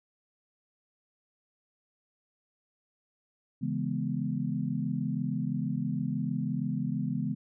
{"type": "chord", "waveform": "sine", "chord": "C# minor seventh", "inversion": "none", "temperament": "equal", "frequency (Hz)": [138.59, 164.81, 207.7, 246.9], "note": ["C#3", "E3", "G#3", "B3"], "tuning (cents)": [0, 0, 0, 0], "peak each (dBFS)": -34, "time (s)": [3.61, 7.35], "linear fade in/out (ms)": 20, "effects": []}